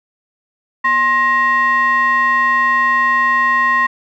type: ring-modulated tone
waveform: triangle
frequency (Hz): 410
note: G#4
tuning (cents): -22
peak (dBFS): -6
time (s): 0.84-3.87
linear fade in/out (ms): 10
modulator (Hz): 1470
effects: none